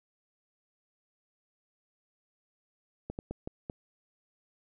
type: slowing click train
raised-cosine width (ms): 2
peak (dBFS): -23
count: 5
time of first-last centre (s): 3.1-3.699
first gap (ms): 89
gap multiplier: 1.36
effects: none